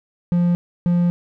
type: tone pair in turn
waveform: triangle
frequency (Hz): 174.61 / 174.61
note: F3 / F3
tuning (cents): 0 / 0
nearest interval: unison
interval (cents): 0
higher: neither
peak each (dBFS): -12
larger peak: neither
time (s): 0.32-0.55 / 0.86-1.1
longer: second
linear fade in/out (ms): 0
effects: none